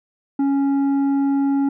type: tone with tanh clipping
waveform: sine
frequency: 277.2 Hz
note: C#4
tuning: in tune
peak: -17 dBFS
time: 0.39-1.69 s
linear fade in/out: 5 ms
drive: 7 dB
effects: none